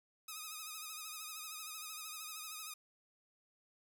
5% pulse tone with vibrato, 1257 Hz, D#6, 17 cents sharp, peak -33 dBFS, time 0.28-2.74 s, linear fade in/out 5 ms, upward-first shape sine, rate 13 Hz, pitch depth 56 cents each way, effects none

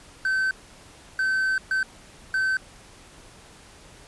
triangle tone bursts at uneven times, 1538 Hz, G6, 33 cents flat, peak -19 dBFS, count 4, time 0.25-0.51 / 1.19-1.58 / 1.71-1.83 / 2.34-2.57 s, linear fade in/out 2 ms, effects pink hiss -49 dBFS RMS until 4.07 s + resampled to 24000 Hz

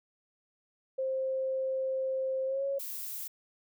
sine tone with pitch glide, 527 to 551.9 Hz, C5 to C#5, +12 to -8 cents, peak -29 dBFS, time 0.98-2.79 s, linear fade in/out 10 ms, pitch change +80 cents, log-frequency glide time 2.46-2.64 s
violet noise, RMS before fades -39 dBFS, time 2.79-3.28 s, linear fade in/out 10 ms
effects none

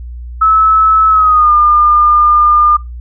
sine tone with pitch glide, 1300 to 1206 Hz, E6 to D6, -24 to +46 cents, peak -5 dBFS, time 0.41-2.77 s, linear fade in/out 10 ms, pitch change -130 cents, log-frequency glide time 1.09-1.52 s, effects noise-tail reverb RT60 0.2 s tail -20 dB re dry + added 60 Hz sine -23 dBFS peak until 3 s

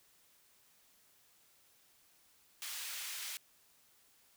pink high-pass noise, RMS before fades -43 dBFS, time 2.62-3.37 s, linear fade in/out 0 ms, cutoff 2200 Hz, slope 12 dB/octave, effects white hiss -68 dBFS RMS until 4.36 s

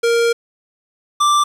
square tone pair in turn, 466.7 / 1176 Hz, A#4 / D6, +2 / +2 cents, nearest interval octave + major third, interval 1600 cents, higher second, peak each -13 / -12 dBFS, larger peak second, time 0.03-0.33 / 1.2-1.44 s, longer first, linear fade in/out 10 ms, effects low-pass 9000 Hz 12 dB/octave + 7-bit

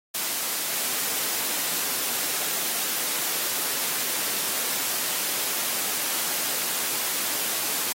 white noise, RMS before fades -27 dBFS, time 0.14-7.93 s, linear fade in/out 10 ms, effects high-pass 200 Hz 12 dB/octave + AAC 48 kbps

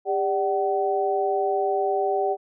sine tone cluster, 399.9 / 591 / 759 Hz, G4 / D5 / F#5, +35 / +11 / +44 cents, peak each -24 / -28 / -24 dBFS, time 0.05-2.37 s, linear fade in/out 50 ms, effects none

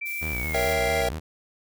sine tone with pitch glide, 2337 to 2082 Hz, D7 to C7, -9 to -9 cents, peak -29 dBFS, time 0.01-1.02 s, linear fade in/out 10 ms, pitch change -200 cents, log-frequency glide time 0.33-0.59 s
violet noise, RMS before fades -38 dBFS, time 0.05-0.74 s, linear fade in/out 20 ms
sawtooth tone with vibrato, 69.3 Hz, C#2, in tune, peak -26 dBFS, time 0.21-1.2 s, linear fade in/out 20 ms, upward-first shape square, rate 4.4 Hz, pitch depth 220 cents each way
square chord, A# diminished seventh, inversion none, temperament equal, 466.2 / 554.4 / 659.3 / 784 Hz, A#4 / C#5 / E5 / G5, 0 / 0 / 0 / 0 cents, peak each -29 / -31 / -28 / -30 dBFS, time 0.54-1.09 s, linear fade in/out 5 ms
effects none

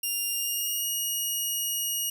5% pulse tone with pitch glide, 2800 to 2880 Hz, F7 to F#7, +4 to -47 cents, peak -19 dBFS, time 0.03-2.1 s, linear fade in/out 5 ms, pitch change +49 cents, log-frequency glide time 0.29-0.85 s, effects none

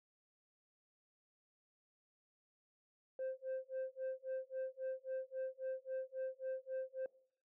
sine tone with tremolo, 523.3 Hz, C5, in tune, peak -35 dBFS, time 3.19-7.06 s, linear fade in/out 2 ms, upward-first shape sine, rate 3.7 Hz, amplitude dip 100%, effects noise-tail reverb RT60 0.6 s tail -23 dB re dry + tanh soft clip ceiling -37 dBFS

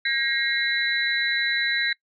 sine tone cluster, 1616 / 1889 / 2135 / 3963 Hz, G#6 / A#6 / C7 / B7, -48 / +22 / +34 / +5 cents, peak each -27 dBFS, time 0.05-1.93 s, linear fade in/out 5 ms, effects noise-tail reverb RT60 0.1 s tail -23 dB re dry

